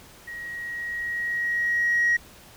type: tone with level ramp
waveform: sine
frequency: 1896 Hz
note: A#6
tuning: 29 cents sharp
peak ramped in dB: -34 to -16 dBFS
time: 0.27-2.17 s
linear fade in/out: 10 ms
effects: tanh soft clip ceiling -15 dBFS + pink hiss -49 dBFS RMS until 2.56 s